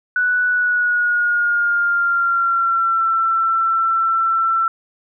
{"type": "tone with pitch glide", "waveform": "sine", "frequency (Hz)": [1480, 1341.6], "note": ["F#6", "E6"], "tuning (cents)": [0, 30], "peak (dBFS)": -14, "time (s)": [0.16, 4.68], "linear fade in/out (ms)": 2, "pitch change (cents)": -170, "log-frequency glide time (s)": [0.47, 3.05], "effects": []}